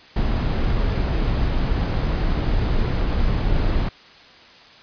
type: noise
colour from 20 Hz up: brown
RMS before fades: -20 dBFS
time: 0.16-3.89 s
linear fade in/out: 5 ms
effects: white hiss -46 dBFS RMS until 4.82 s + resampled to 11025 Hz